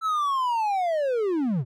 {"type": "linear sweep", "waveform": "triangle", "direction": "down", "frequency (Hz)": [1329, 110], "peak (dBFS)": -20, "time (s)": [0.01, 1.65], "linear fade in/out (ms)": 50, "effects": []}